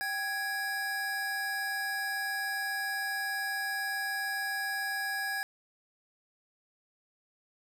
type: tone pair together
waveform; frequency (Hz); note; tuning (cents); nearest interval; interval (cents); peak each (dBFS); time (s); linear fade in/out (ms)
square; 783.4 / 1661.2; G5 / G#6; -1 / 0; octave + minor second; 1301; -39 / -33; 0.01-5.43; 0
effects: none